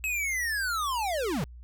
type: linear sweep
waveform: square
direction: down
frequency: 2601 to 118.8 Hz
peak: -28 dBFS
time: 0.04-1.44 s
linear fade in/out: 0 ms
effects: added 60 Hz sine -43 dBFS peak until 1.63 s